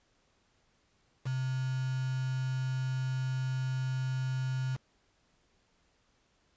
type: tone with quantisation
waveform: sine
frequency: 130 Hz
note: C3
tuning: 11 cents flat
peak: -30 dBFS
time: 1.25-4.77 s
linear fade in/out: 20 ms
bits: 7
effects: pink hiss -71 dBFS RMS until 6.56 s + resampled to 16000 Hz